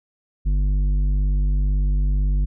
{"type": "tone with tanh clipping", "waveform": "triangle", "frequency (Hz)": 49, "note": "G1", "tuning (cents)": 0, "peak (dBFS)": -18, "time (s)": [0.45, 2.46], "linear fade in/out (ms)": 20, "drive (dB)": 13, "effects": []}